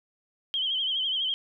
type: tone with vibrato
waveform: sine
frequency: 3136 Hz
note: G7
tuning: in tune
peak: -25 dBFS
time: 0.54-1.34 s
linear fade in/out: 0 ms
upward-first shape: sine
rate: 12 Hz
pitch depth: 72 cents each way
effects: none